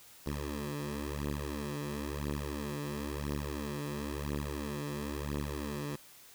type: beating tone pair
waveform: 10% pulse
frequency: 72.2 / 73.18 Hz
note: D2 / D2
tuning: -29 / -6 cents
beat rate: 0.98 Hz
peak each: -30 dBFS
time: 0.26-5.96 s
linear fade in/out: 5 ms
effects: white hiss -56 dBFS RMS until 6.34 s